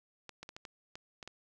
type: clicks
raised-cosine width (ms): 0.2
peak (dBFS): -28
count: 8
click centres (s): 0.293 / 0.43 / 0.491 / 0.565 / 0.652 / 0.955 / 1.228 / 1.276
effects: none